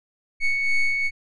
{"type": "ring-modulated tone", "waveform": "triangle", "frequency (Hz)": 1108.7, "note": "C#6", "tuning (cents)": 0, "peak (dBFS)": -13, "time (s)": [0.4, 1.11], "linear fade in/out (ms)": 50, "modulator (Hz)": 1110, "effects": ["resampled to 22050 Hz"]}